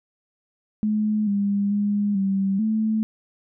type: tone with pitch steps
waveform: sine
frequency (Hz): 213.1 / 201.3 / 204.9 / 194.5 / 218.4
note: G#3 / G3 / G#3 / G3 / A3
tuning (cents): +45 / +46 / -23 / -13 / -13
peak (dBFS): -19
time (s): 0.83-3.03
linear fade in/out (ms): 0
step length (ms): 440
effects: none